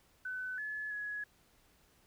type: tone with pitch steps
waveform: sine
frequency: 1508 / 1714 / 1681 Hz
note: F#6 / A6 / G#6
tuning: +32 / -46 / +20 cents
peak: -37 dBFS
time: 0.25-1.24 s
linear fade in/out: 5 ms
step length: 330 ms
effects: pink hiss -68 dBFS RMS until 2.06 s